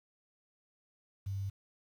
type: tone with quantisation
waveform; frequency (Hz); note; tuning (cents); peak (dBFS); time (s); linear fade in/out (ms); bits
sine; 98; G2; 0; -34; 1.26-1.5; 10; 10
effects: none